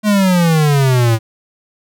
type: exponential sweep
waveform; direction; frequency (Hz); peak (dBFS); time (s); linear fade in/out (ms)
square; down; 214.9 to 110; -10; 0.03-1.19; 50
effects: none